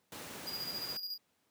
pink noise, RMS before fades -45 dBFS, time 0.12-0.97 s, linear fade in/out 2 ms
square tone with tremolo, 4857 Hz, D#8, 43 cents flat, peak -37 dBFS, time 0.46-1.18 s, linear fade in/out 20 ms, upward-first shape square, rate 14 Hz, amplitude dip 50%
effects pink hiss -75 dBFS RMS until 1.5 s + high-pass 150 Hz 12 dB/octave

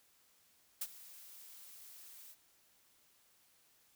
blue noise with ADSR envelope, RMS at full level -37 dBFS, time 0.81-2.36 s, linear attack 7 ms, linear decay 48 ms, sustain -18 dB, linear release 51 ms, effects white hiss -70 dBFS RMS until 3.95 s

